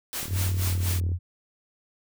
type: noise with tremolo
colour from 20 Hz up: white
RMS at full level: -31 dBFS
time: 0.13-1 s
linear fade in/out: 0 ms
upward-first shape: sine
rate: 4.2 Hz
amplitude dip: 80%
type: click train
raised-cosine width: 3 ms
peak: -26 dBFS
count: 35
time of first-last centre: 0.23-1.118 s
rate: 38.3 Hz
type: tone with pitch glide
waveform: sine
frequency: 92.5 to 87.76 Hz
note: F#2 to F2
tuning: 0 to +9 cents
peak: -23 dBFS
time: 0.28-1.19 s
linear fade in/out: 50 ms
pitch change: -91 cents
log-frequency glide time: 0.52-1.07 s
effects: none